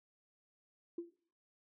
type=tone with exponential decay; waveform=sine; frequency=341.9 Hz; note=F4; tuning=37 cents flat; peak=-34 dBFS; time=0.98-1.11 s; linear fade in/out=5 ms; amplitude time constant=27 ms; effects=noise-tail reverb RT60 0.5 s tail -17 dB re dry + tanh soft clip ceiling -30 dBFS